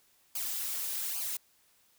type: noise with flanger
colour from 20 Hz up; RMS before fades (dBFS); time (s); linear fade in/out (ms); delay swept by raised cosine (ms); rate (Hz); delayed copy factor
blue; -35; 0.35-1.37; 5; 0.53 to 6.03; 1.2; -0.85
effects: white hiss -67 dBFS RMS until 1.98 s